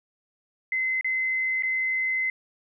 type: tone with dropouts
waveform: sine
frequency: 2053 Hz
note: C7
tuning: 33 cents flat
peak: -23 dBFS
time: 0.72-2.3 s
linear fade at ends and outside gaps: 2 ms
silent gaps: 1.011-1.045 / 1.624-1.633 s
effects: none